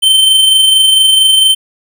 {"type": "tone with amplitude modulation", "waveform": "square", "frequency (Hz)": 3100, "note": "G7", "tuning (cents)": -20, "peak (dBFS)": -4, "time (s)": [0.02, 1.55], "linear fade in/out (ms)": 20, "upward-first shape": "sine", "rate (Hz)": 24.4, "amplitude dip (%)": 35, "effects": []}